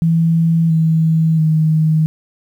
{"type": "tone with pitch steps", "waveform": "sine", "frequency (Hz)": [164.81, 160.95, 157.19], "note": ["E3", "E3", "D#3"], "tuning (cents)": [0, -41, 18], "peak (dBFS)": -10, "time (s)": [0.02, 2.06], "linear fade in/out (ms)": 0, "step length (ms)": 680, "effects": ["8-bit"]}